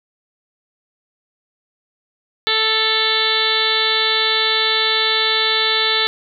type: harmonic tone with a mistuned harmonic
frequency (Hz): 440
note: A4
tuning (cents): 0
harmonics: 1 / 2 / 3 / 4 / 5 / 6 / 7 / 8 / 9 / 10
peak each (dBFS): -25 / -28 / -25 / -23 / -24 / -31 / -26 / -20 / -20 / -28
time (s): 2.47-6.07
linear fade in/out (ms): 0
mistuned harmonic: 6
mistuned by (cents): +61
effects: none